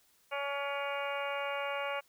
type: harmonic tone with a mistuned harmonic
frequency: 281.7 Hz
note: C#4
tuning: 28 cents sharp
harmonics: 2 / 3 / 4 / 5 / 6 / 7 / 8 / 9 / 10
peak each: -37 / -41 / -41 / -42 / -49 / -50 / -42 / -46 / -45 dBFS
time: 0.31-2.01 s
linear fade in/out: 20 ms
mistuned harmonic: 9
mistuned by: -54 cents
effects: white hiss -68 dBFS RMS until 2.08 s